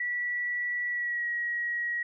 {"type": "tone with pitch glide", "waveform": "sine", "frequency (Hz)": [1948, 1904.6], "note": ["B6", "A#6"], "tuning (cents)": [-24, 37], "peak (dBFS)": -28, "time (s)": [0, 2.03], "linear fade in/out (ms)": 5, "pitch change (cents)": -39, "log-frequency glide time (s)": [0.88, 1.27], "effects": []}